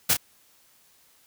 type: noise with echo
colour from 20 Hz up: white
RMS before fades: -20 dBFS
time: 0.09-0.14 s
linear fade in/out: 10 ms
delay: 31 ms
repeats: 1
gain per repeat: -7 dB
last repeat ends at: 0.171 s
effects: white hiss -60 dBFS RMS until 1.26 s